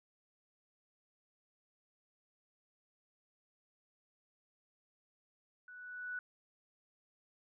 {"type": "tone with level ramp", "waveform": "sine", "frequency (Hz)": 1480, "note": "F#6", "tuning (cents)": 0, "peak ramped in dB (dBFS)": [-51, -37], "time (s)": [5.68, 6.19], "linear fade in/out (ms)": 2, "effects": []}